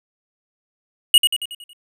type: tone with echo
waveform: square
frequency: 2890 Hz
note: F#7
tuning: 41 cents flat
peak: -7 dBFS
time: 1.14-1.18 s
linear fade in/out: 2 ms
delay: 92 ms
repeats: 6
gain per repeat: -6 dB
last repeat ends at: 1.732 s
effects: none